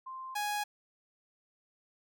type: tone pair in turn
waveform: sine / sawtooth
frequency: 1046.5 / 830.6 Hz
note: C6 / G#5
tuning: 0 / 0 cents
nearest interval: major third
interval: 400 cents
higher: first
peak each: -40 / -28 dBFS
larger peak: second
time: 0.06-0.35 / 0.35-0.64 s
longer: neither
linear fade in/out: 10 ms
effects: none